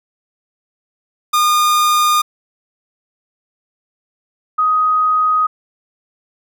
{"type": "tone pair in turn", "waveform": ["45% pulse", "sine"], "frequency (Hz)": [1217, 1252.7], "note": ["D#6", "D#6"], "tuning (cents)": [-39, 11], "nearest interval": "minor second", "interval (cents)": 50, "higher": "second", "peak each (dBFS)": -11, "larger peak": "neither", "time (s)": [[1.33, 2.22], [4.58, 5.47]], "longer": "neither", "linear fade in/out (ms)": 10, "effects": []}